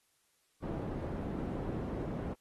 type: low-pass noise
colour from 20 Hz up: white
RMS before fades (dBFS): -38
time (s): 0.62-2.34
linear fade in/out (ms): 10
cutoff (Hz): 350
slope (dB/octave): 12
effects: white hiss -74 dBFS RMS until 2.4 s + AAC 32 kbps